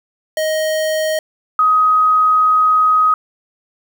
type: tone pair in turn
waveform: square / sine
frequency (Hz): 626 / 1258.2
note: D#5 / D#6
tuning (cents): +10 / +19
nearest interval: octave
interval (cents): 1209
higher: second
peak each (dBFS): -16 / -9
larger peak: second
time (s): 0.37-1.19 / 1.59-3.14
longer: second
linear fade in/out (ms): 2
effects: 8-bit